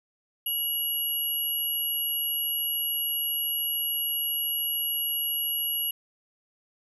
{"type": "tone pair together", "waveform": "sine", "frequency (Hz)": [2913, 11327], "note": ["F#7", "F9"], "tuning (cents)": [-28, 23], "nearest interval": "2 octaves", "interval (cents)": 2351, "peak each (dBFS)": [-31, -27], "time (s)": [0.46, 5.91], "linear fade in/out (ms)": 5, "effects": []}